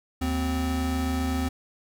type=tone pair together; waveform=square; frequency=76.6 / 257.7 Hz; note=D#2 / C4; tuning=-27 / -26 cents; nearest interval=octave + major sixth; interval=2101 cents; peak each=-28 dBFS; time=0.21-1.49 s; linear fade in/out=10 ms; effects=none